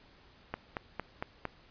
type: click train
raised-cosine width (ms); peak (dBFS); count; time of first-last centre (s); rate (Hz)
0.5; -19; 5; 0.54-1.453; 4.38
effects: pink hiss -60 dBFS RMS until 1.7 s + resampled to 11025 Hz